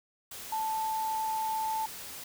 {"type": "tone in noise", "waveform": "sine", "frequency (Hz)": 880, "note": "A5", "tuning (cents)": 0, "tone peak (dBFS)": -29, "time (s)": [0.52, 1.86], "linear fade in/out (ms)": 5, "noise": "white", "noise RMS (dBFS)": -43, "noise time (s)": [0.31, 2.24], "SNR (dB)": 11, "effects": []}